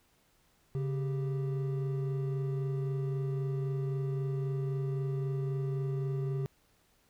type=tone pair together; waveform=triangle; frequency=138.5 / 391.7 Hz; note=C#3 / G4; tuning=-1 / -1 cents; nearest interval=octave + tritone; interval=1800 cents; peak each=-29 / -37 dBFS; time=0.75-6.46 s; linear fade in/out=0 ms; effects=pink hiss -69 dBFS RMS until 7.09 s